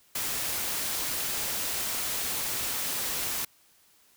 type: noise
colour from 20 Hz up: white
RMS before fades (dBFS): -31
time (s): 0.15-3.45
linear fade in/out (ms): 5
effects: white hiss -62 dBFS RMS until 4.16 s